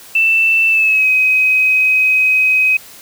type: tone with pitch glide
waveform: sine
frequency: 2662 to 2526 Hz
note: E7 to D#7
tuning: +16 to +26 cents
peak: -9 dBFS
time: 0.15-2.77 s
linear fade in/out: 5 ms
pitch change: -90 cents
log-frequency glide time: 0.68-1.08 s
effects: white hiss -38 dBFS RMS until 3.01 s